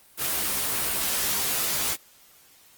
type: noise with comb filter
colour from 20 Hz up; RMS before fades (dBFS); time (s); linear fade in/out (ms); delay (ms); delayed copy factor
white; -26; 0.17-1.97; 50; 15; +0.75
effects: white hiss -55 dBFS RMS until 2.77 s + Opus 24 kbps